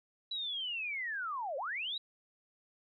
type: linear two-way sweep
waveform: sine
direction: down then up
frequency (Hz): 3959 to 508 to 3959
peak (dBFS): -35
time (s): 0.31-1.98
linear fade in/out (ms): 5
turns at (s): 1.57
effects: none